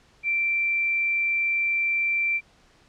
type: tone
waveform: sine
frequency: 2349 Hz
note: D7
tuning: in tune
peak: -21 dBFS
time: 0.23-2.41 s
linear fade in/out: 50 ms
effects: pink hiss -58 dBFS RMS until 2.88 s + low-pass 6000 Hz 12 dB/octave